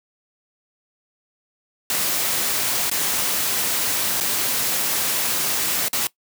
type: noise with dropouts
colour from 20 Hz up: white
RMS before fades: -22 dBFS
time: 1.9-6.07 s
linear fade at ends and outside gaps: 1 ms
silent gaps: 2.898-2.914 / 4.202-4.209 / 5.883-5.93 s
effects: noise-tail reverb RT60 0.1 s tail -20 dB re dry + high-pass 100 Hz 12 dB/octave